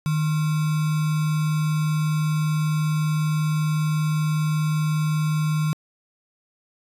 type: tone with sample-and-hold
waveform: sine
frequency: 154.2 Hz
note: D#3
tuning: 15 cents flat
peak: -19 dBFS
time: 0.06-5.73 s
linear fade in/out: 0 ms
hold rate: 1225 Hz
effects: resampled to 32000 Hz